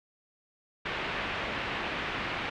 white low-pass noise, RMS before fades -34 dBFS, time 0.85-2.5 s, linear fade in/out 10 ms, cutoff 2800 Hz, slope 24 dB/octave, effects none

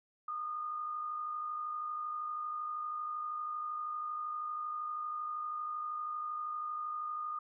sine tone with amplitude modulation, 1224 Hz, D#6, 29 cents flat, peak -34 dBFS, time 0.28-7.39 s, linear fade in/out 5 ms, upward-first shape sine, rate 52.7 Hz, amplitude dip 40%, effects none

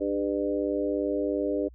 harmonic tone with a mistuned harmonic, 100 Hz, G2, 35 cents sharp, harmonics 3 / 4 / 5 / 6, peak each -29 / -30 / -31 / -32 dBFS, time 0-1.69 s, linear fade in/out 20 ms, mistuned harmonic 3, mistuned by -17 cents, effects added 60 Hz sine -47 dBFS peak until 1.74 s

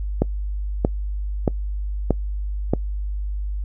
click train, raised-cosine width 2 ms, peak -3 dBFS, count 5, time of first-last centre 0.22-2.736 s, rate 1.59 Hz, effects noise-tail reverb RT60 0.1 s tail -24 dB re dry + added 50 Hz sine -23 dBFS peak until 3.64 s

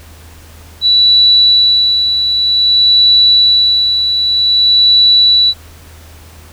sine tone with tremolo, 3945 Hz, B7, 3 cents flat, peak -4 dBFS, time 0.81-5.54 s, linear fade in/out 50 ms, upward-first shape sine, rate 0.53 Hz, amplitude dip 50%, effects added 80 Hz sine -36 dBFS peak until 6.52 s + pink hiss -40 dBFS RMS until 6.52 s

